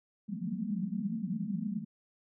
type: band-pass noise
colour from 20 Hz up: white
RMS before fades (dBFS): -35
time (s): 0.28-1.85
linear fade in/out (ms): 10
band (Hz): 170 to 230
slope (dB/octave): 96
effects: none